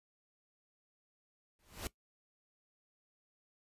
pink noise with exponential growth, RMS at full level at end -37 dBFS, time 1.59-1.87 s, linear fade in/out 1 ms, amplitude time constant 59 ms, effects noise-tail reverb RT60 0.1 s tail -18 dB re dry + resampled to 32000 Hz

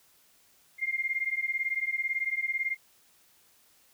sine beating tone pair, 2106 / 2124 Hz, C7 / C7, +11 / +25 cents, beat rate 18 Hz, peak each -31 dBFS, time 0.78-2.77 s, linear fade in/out 50 ms, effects white hiss -63 dBFS RMS until 3.93 s

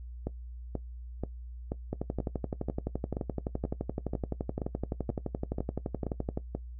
two click trains, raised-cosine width 2 ms, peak -18 / -19 dBFS, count 53 / 14, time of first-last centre 1.93-6.374 / 0.27-6.55 s, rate 11.7 / 2.07 Hz, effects noise-tail reverb RT60 0.1 s tail -17 dB re dry + added 60 Hz sine -40 dBFS peak until 6.79 s

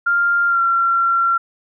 sine tone with pitch glide, 1396.9 to 1366.6 Hz, F6 to F6, 0 to -38 cents, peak -13 dBFS, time 0.06-1.38 s, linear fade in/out 10 ms, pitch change -38 cents, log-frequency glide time 0.47-0.61 s, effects none

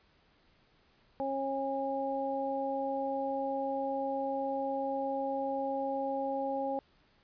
harmonic tone, 272.2 Hz, C#4, 31 cents flat, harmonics 1 / 2 / 3, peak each -38 / -34 / -35 dBFS, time 1.2-6.79 s, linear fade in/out 0 ms, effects pink hiss -67 dBFS RMS until 7.23 s + resampled to 11025 Hz

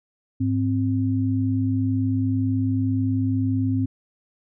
sine tone pair together, 104.1 / 262.2 Hz, G#2 / C4, +5 / +4 cents, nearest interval octave + major third, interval 1599 cents, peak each -22 dBFS, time 0.4-3.86 s, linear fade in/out 10 ms, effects none

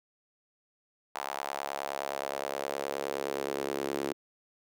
sawtooth tone with high-pass filter sweep, 69.6 Hz, C#2, 8 cents sharp, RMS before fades -35 dBFS, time 1.15-4.13 s, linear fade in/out 0 ms, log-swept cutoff 840 to 350 Hz, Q 2.4, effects none

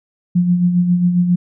sine tone with tremolo, 177.1 Hz, F3, 24 cents sharp, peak -9 dBFS, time 0.35-1.36 s, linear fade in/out 10 ms, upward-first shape sine, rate 7.4 Hz, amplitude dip 50%, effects none

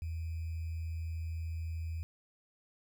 sine tone with sample-and-hold, 81.7 Hz, E2, 15 cents flat, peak -35 dBFS, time 0.02-2.03 s, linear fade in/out 0 ms, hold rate 2450 Hz, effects none

